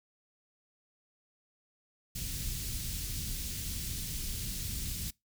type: band-stop noise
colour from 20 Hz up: pink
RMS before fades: -37 dBFS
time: 2.15-5.11 s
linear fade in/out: 10 ms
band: 150 to 4200 Hz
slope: 12 dB/octave
effects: noise-tail reverb RT60 0.2 s tail -24 dB re dry